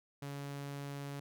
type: tone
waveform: sawtooth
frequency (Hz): 141.3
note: C#3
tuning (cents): +34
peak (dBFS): -37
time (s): 0.22-1.2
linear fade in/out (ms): 5
effects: none